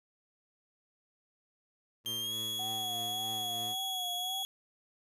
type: tone with tremolo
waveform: 15% pulse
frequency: 112.9 Hz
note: A2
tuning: 45 cents sharp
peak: -38 dBFS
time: 2.04-3.76 s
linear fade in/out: 50 ms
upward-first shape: triangle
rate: 3.3 Hz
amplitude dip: 45%
type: tone with pitch glide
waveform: 40% pulse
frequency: 3182 to 3344 Hz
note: G7 to G#7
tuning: +25 to +11 cents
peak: -33 dBFS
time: 2.06-4.45 s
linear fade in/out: 0 ms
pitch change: +86 cents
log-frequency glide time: 2.2-2.34 s
type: tone with vibrato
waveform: sine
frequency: 740 Hz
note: F#5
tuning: in tune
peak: -40 dBFS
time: 2.59-4.43 s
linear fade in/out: 5 ms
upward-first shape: sine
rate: 1.8 Hz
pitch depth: 73 cents each way
effects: none